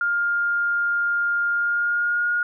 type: tone with pitch glide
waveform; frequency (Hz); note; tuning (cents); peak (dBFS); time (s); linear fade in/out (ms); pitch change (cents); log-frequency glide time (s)
sine; 1407 to 1431.6; F6 to F6; +12 to +42; -19; 0.01-2.43; 2; +30; 1.49-2.3
effects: none